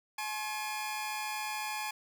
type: tone cluster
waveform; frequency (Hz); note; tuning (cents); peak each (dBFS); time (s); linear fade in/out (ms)
sawtooth; 850 / 1077 / 2416; G#5 / C6 / D7; +40 / +50 / +48; -33 / -39 / -37; 0.18-1.91; 5
effects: none